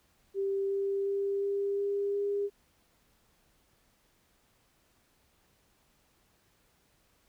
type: tone with pitch steps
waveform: sine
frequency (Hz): 392.5 / 394.8 / 397.1 / 399.4 / 401.7 / 404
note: G4 / G4 / G4 / G4 / G4 / G#4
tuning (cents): +2 / +12 / +22 / +32 / +42 / -48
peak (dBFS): -28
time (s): 0.34-2.5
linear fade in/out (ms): 50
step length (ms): 360
effects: pink hiss -69 dBFS RMS until 7.28 s